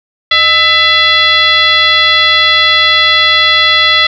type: tone with frequency modulation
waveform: sine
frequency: 2696 Hz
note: E7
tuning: 38 cents sharp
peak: -5 dBFS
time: 0.31-4.07 s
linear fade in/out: 5 ms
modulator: 694 Hz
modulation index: 2
effects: none